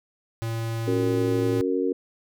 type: tone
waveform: square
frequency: 113.9 Hz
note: A#2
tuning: 40 cents flat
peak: -27 dBFS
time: 0.42-1.61 s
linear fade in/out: 0 ms
type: harmonic tone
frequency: 92.5 Hz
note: F#2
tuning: in tune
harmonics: 3 / 4 / 5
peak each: -26 / -26 / -26 dBFS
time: 0.87-1.93 s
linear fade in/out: 10 ms
effects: none